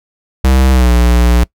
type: tone with pitch glide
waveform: square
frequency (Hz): 65.41 to 59.98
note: C2 to B1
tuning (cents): 0 to -50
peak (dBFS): -7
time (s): 0.44-1.44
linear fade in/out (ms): 5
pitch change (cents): -150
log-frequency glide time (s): 0.72-0.92
effects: noise-tail reverb RT60 0.1 s tail -23 dB re dry